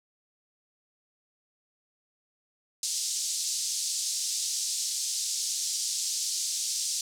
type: band-pass noise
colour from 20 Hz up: pink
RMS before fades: -31 dBFS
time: 2.83-7.01 s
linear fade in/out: 2 ms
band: 4800 to 8500 Hz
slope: 24 dB/octave
effects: none